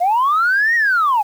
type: linear two-way sweep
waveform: sine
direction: up then down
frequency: 672 to 1907 to 792 Hz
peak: -11 dBFS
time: 0-1.23 s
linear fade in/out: 20 ms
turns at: 0.75 s
effects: tanh soft clip ceiling -9 dBFS + 7-bit